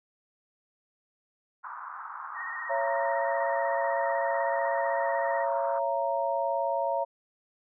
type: band-pass noise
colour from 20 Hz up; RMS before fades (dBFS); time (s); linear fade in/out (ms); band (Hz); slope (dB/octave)
pink; -40; 1.63-5.8; 20; 930 to 1400; 48
type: tone with vibrato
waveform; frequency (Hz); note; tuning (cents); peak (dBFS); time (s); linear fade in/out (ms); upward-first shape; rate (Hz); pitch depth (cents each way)
sine; 1864.7; A#6; 0; -35; 2.34-5.47; 50; square; 16; 28
type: chord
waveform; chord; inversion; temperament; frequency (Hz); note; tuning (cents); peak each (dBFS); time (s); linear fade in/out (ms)
sine; A# diminished; first; equal with one note detuned; 554.4 / 673.5 / 932.3; C#5 / E5 / A#5; 0 / +37 / 0; -30; 2.69-7.05; 20
effects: none